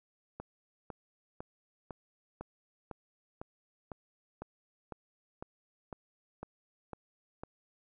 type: click train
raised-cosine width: 1 ms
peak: -27 dBFS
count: 15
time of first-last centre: 0.4-7.435 s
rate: 1.99 Hz
effects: none